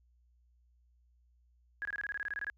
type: tone bursts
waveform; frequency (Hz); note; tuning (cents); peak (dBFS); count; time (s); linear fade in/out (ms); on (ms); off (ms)
sine; 1661; G#6; 0; -34; 13; 1.82-2.499; 0; 31; 23
effects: added 60 Hz sine -65 dBFS peak until 2.57 s